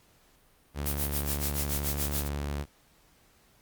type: tone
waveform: sawtooth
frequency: 71.9 Hz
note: D2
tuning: 36 cents flat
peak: -27 dBFS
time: 0.74-2.66 s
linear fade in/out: 50 ms
type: noise with tremolo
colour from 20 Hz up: blue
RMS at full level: -30 dBFS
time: 0.85-2.29 s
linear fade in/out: 20 ms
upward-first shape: sine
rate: 7 Hz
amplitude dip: 85%
effects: pink hiss -63 dBFS RMS until 3.61 s + Opus 48 kbps